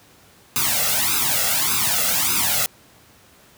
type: noise with flanger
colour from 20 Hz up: white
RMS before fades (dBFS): -20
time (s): 0.56-2.66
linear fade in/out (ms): 0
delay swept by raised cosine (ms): 0.79 to 1.51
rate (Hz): 1.7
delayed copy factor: +1
effects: pink hiss -51 dBFS RMS until 3.57 s + high-pass 80 Hz 12 dB/octave